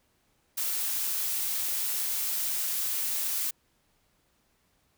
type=noise; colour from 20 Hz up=blue; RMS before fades=-30 dBFS; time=0.57-3.51 s; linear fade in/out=10 ms; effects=pink hiss -70 dBFS RMS until 4.97 s